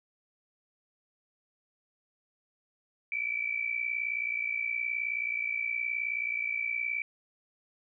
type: tone pair together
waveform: sine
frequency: 2290 / 2349 Hz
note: D7 / D7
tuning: -44 / 0 cents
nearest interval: unison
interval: 44 cents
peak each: -32 / -33 dBFS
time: 3.12-7.02 s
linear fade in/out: 2 ms
effects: none